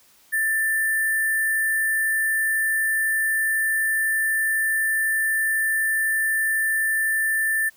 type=tone with sample-and-hold; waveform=sine; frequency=1774 Hz; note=A6; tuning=14 cents sharp; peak=-19 dBFS; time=0.32-7.7 s; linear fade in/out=20 ms; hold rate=11025 Hz; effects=white hiss -56 dBFS RMS until 7.76 s